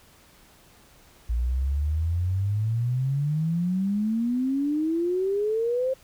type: exponential sweep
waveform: sine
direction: up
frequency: 56.7 to 533 Hz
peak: -22 dBFS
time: 1.29-5.94 s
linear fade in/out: 10 ms
effects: pink hiss -55 dBFS RMS until 6.03 s